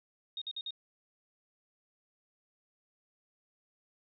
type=tone bursts; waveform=sine; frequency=3713 Hz; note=A#7; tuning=8 cents flat; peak=-36 dBFS; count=4; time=0.37-0.707 s; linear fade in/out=2 ms; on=46 ms; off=51 ms; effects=none